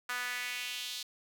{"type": "tone with high-pass filter sweep", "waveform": "sawtooth", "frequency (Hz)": 246.9, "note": "B3", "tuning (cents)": 0, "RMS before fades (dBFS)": -38, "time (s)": [0.09, 1.03], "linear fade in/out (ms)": 5, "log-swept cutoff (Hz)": [1400, 4000], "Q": 2.5, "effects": []}